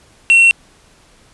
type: tone with quantisation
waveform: triangle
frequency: 2720 Hz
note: F7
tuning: 46 cents flat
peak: -4 dBFS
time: 0.3-0.51 s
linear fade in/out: 0 ms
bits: 5
effects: pink hiss -49 dBFS RMS until 1.33 s + resampled to 24000 Hz

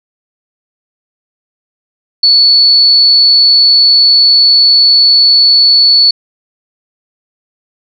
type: tone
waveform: sine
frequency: 4435 Hz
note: C#8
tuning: in tune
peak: -3 dBFS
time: 2.23-6.11 s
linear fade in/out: 5 ms
effects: none

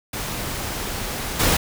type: noise with level steps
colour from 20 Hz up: pink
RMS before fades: -28 / -18 dBFS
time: 0.13-1.57 s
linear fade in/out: 5 ms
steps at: 1.39 s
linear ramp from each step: 10 ms
effects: none

